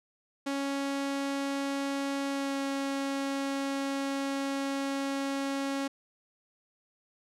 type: tone with pitch glide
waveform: sawtooth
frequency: 277.2 to 275.1 Hz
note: C#4 to C#4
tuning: 0 to -13 cents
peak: -26 dBFS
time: 0.46-5.88 s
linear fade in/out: 10 ms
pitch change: -13 cents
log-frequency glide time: 2.3-2.57 s
effects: low-pass 9000 Hz 12 dB/octave